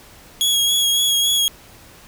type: tone with vibrato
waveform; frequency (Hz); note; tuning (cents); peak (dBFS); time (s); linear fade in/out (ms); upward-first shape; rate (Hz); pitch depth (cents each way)
sawtooth; 3322; G#7; 0; -12; 0.41-1.48; 0; sine; 3.6; 23
effects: pink hiss -45 dBFS RMS until 2.07 s